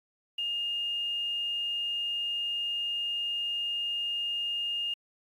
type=tone with quantisation; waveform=sine; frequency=2830 Hz; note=F7; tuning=22 cents sharp; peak=-29 dBFS; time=0.38-4.94 s; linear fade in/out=5 ms; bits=9; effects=AAC 64 kbps